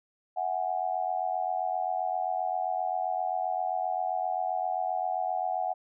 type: tone with amplitude modulation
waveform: sine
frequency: 740 Hz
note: F#5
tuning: in tune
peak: -23 dBFS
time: 0.36-5.74 s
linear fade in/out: 20 ms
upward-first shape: sine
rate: 87.6 Hz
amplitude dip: 95%
effects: none